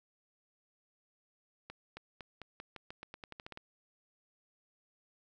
accelerating click train, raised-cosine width 0.3 ms, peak -29 dBFS, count 15, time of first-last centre 1.7-3.574 s, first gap 270 ms, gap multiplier 0.88, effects none

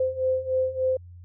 sine beating tone pair, 516 / 519.4 Hz, C5 / C5, -24 / -13 cents, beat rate 3.4 Hz, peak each -27 / -24 dBFS, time 0-0.97 s, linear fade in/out 5 ms, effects added 88 Hz sine -42 dBFS peak until 1.24 s

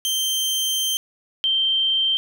sawtooth / sine tone pair in turn, 3136 / 3136 Hz, G7 / G7, 0 / 0 cents, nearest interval unison, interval 0 cents, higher neither, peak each -17 dBFS, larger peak neither, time 0.05-0.97 / 1.44-2.17 s, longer first, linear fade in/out 0 ms, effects none

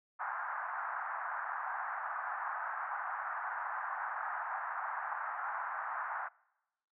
white band-pass noise, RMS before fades -39 dBFS, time 0.19-6.29 s, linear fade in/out 20 ms, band 750 to 1600 Hz, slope 48 dB/octave, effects noise-tail reverb RT60 1.0 s tail -25 dB re dry

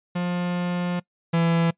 45% pulse tone pair in turn, 176.7 / 167.27 Hz, F3 / E3, +21 / +26 cents, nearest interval minor second, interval 95 cents, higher first, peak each -23 / -18 dBFS, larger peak second, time 0.15-1 / 1.33-1.71 s, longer first, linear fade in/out 10 ms, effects noise-tail reverb RT60 0.1 s tail -23 dB re dry + resampled to 8000 Hz

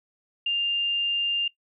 sine tone, 2800 Hz, F7, 4 cents sharp, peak -22 dBFS, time 0.46-1.48 s, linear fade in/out 5 ms, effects noise-tail reverb RT60 0.1 s tail -19 dB re dry

